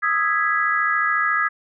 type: chord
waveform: sine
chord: E major seventh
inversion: third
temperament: equal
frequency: 1244.5 / 1318.5 / 1661.2 / 1975.5 Hz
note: D#6 / E6 / G#6 / B6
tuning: 0 / 0 / 0 / 0 cents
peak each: -22 / -26 / -21 / -25 dBFS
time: 0.02-1.49 s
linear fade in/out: 20 ms
effects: none